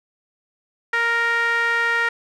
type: tone with band-pass filter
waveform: sawtooth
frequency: 466.2 Hz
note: A#4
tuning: in tune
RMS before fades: -20 dBFS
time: 0.93-2.09 s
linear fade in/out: 5 ms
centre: 1700 Hz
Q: 5.6
effects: none